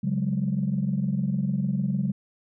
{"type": "chord", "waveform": "sine", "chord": "C# suspended fourth", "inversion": "none", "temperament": "equal with one note detuned", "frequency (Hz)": [138.59, 185, 204.8], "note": ["C#3", "F#3", "G#3"], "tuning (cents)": [0, 0, -24], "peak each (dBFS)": [-27, -26, -27], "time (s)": [0.03, 2.12], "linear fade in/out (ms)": 10, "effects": ["tanh soft clip ceiling -15 dBFS"]}